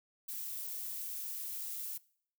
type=noise; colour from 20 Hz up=violet; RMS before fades=-41 dBFS; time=0.28-1.98 s; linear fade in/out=10 ms; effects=noise-tail reverb RT60 0.6 s tail -22 dB re dry